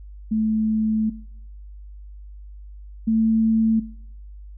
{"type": "tone pair in turn", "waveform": "sine", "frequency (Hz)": [218.1, 222.6], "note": ["A3", "A3"], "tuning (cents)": [-15, 20], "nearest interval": "unison", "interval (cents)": 35, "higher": "second", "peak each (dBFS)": [-18, -16], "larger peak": "second", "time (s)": [[0.31, 1.1], [3.07, 3.8]], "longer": "first", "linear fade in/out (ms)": 10, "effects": ["noise-tail reverb RT60 0.7 s tail -20 dB re dry", "added 50 Hz sine -37 dBFS peak until 4.57 s"]}